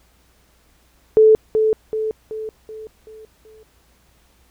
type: tone with echo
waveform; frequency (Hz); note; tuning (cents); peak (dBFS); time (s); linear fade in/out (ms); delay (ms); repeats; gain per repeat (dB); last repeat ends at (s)
sine; 436.2; A4; -15; -7; 1.17-1.35; 0; 380; 6; -6; 3.63
effects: added 60 Hz sine -58 dBFS peak until 4.5 s + pink hiss -58 dBFS RMS until 4.5 s